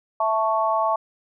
sine chord, A major, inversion second, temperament equal, 659.3 / 880 / 1108.7 Hz, E5 / A5 / C#6, 0 / 0 / 0 cents, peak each -23 dBFS, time 0.2-0.96 s, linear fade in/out 5 ms, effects none

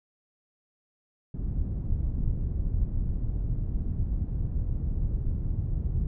pink low-pass noise, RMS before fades -28 dBFS, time 1.34-6.07 s, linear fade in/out 2 ms, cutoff 120 Hz, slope 12 dB/octave, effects none

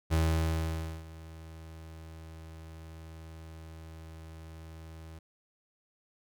35% pulse tone with ADSR envelope, 80.6 Hz, E2, 38 cents flat, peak -22 dBFS, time 0.1-5.19 s, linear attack 32 ms, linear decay 900 ms, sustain -21 dB, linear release 5 ms, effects none

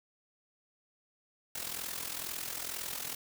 white noise with amplitude modulation, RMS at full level -36 dBFS, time 1.55-3.15 s, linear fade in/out 5 ms, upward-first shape sine, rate 42.1 Hz, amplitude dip 70%, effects none

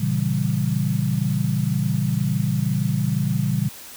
sine chord, A# diminished seventh, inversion none, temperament equal, 116.54 / 138.59 / 164.81 / 196 Hz, A#2 / C#3 / E3 / G3, 0 / 0 / 0 / 0 cents, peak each -25 / -23 / -25 / -25 dBFS, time 0-3.69 s, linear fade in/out 10 ms, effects white hiss -40 dBFS RMS until 3.96 s

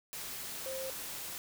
sine tone in noise, 528 Hz, C5, 16 cents sharp, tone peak -38 dBFS, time 0.66-0.9 s, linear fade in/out 0 ms, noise white, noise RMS -42 dBFS, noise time 0.13-1.38 s, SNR +1 dB, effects none

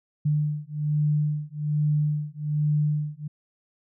sine beating tone pair, 149.1 / 150.3 Hz, D3 / D3, +27 / +40 cents, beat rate 1.2 Hz, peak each -25 dBFS, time 0.25-3.28 s, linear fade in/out 10 ms, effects none

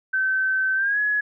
sine tone with pitch glide, 1538 to 1686.9 Hz, G6 to G#6, -33 to +27 cents, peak -19 dBFS, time 0.13-1.21 s, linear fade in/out 10 ms, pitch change +160 cents, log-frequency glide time 0.75-0.99 s, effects none

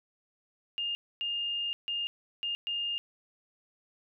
sine tone bursts at uneven times, 2822 Hz, F7, 17 cents sharp, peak -30 dBFS, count 5, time 0.78-0.95 / 1.21-1.73 / 1.88-2.07 / 2.43-2.55 / 2.67-2.98 s, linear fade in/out 0 ms, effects none

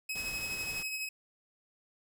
sawtooth tone with tremolo, 2555 Hz, D#7, 45 cents sharp, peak -30 dBFS, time 0.09-1.09 s, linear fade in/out 5 ms, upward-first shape sine, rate 12 Hz, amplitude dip 40%
pink noise, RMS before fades -46 dBFS, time 0.15-0.83 s, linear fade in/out 5 ms
effects none

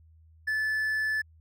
triangle tone, 1740 Hz, A6, 20 cents flat, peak -24 dBFS, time 0.47-1.22 s, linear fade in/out 10 ms, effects added 80 Hz sine -54 dBFS peak until 1.4 s

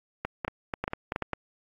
clicks, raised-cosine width 0.5 ms, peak -14 dBFS, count 11, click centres 0.25 / 0.448 / 0.48 / 0.738 / 0.84 / 0.879 / 0.934 / 1.121 / 1.161 / 1.223 / 1.333 s, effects AAC 32 kbps

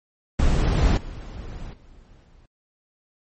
brown noise with level steps, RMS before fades -19 / -17 / -35 / -49 / -51 dBFS, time 0.39-2.46 s, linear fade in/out 5 ms, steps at 0.77 / 0.97 / 1.73 / 2.24 s, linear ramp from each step 5 ms, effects MP3 32 kbps

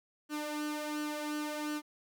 sawtooth tone with flanger, 300 Hz, D4, 37 cents sharp, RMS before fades -37 dBFS, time 0.29-1.82 s, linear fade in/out 50 ms, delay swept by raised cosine 0.67 to 2.67 ms, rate 1.4 Hz, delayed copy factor +0.6, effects 12-bit

